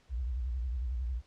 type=tone with vibrato; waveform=sine; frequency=61.74 Hz; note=B1; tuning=in tune; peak=-31 dBFS; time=0.09-1.22 s; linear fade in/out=50 ms; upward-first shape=sine; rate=11 Hz; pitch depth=160 cents each way; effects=pink hiss -66 dBFS RMS until 1.26 s + low-pass 6000 Hz 12 dB/octave